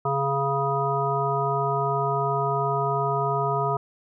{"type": "harmonic tone", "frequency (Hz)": 138.59, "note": "C#3", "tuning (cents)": 0, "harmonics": [1, 3, 5, 7, 9], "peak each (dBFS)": [-28, -28, -28, -28, -28], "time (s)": [0.05, 3.77], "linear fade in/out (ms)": 5, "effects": []}